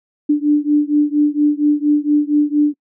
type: beating tone pair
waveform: sine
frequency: 293.7 / 298 Hz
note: D4 / D4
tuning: 0 / +25 cents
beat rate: 4.3 Hz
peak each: -14 / -15 dBFS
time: 0.29-2.74 s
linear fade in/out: 10 ms
effects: noise-tail reverb RT60 0.1 s tail -26 dB re dry